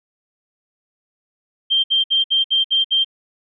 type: tone bursts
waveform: sine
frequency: 3161 Hz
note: G7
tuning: 14 cents sharp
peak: -13 dBFS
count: 7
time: 1.7-3.046 s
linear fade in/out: 20 ms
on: 140 ms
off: 61 ms
effects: none